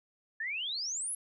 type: exponential sweep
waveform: sine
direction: up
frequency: 1715 to 11280 Hz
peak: -33 dBFS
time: 0.4-1.15 s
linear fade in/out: 5 ms
effects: none